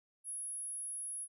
sine tone, 10720 Hz, E9, 28 cents sharp, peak -39 dBFS, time 0.24-1.28 s, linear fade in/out 50 ms, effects none

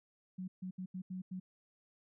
sine tone bursts at uneven times, 185 Hz, F#3, in tune, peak -39 dBFS, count 6, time 0.38-0.48 / 0.62-0.71 / 0.78-0.86 / 0.94-1.02 / 1.1-1.22 / 1.31-1.4 s, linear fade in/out 10 ms, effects none

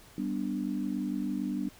sine chord, G major, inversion none, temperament equal, 196 / 246.9 / 293.7 Hz, G3 / B3 / D4, 0 / 0 / 0 cents, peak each -34 dBFS, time 0.18-1.69 s, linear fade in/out 2 ms, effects pink hiss -55 dBFS RMS until 1.79 s

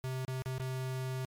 square tone with dropouts, 130 Hz, C3, 11 cents flat, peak -35 dBFS, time 0.04-1.25 s, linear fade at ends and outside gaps 0 ms, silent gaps 0.25-0.28 / 0.421-0.459 / 0.582-0.598 s, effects MP3 96 kbps

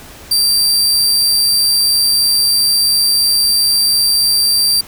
sawtooth tone with amplitude modulation, 4699 Hz, D8, in tune, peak -6 dBFS, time 0.31-4.81 s, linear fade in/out 5 ms, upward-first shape sine, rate 143 Hz, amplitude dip 30%, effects pink hiss -36 dBFS RMS until 4.87 s

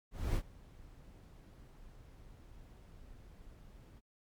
brown noise with ADSR envelope, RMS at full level -32 dBFS, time 0.11-4.01 s, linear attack 250 ms, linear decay 61 ms, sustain -23 dB, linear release 34 ms, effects MP3 96 kbps

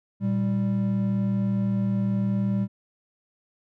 triangle tone pair together, 116.54 / 196 Hz, A#2 / G3, 0 / 0 cents, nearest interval major sixth, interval 900 cents, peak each -25 / -21 dBFS, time 0.2-2.68 s, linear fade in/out 50 ms, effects none

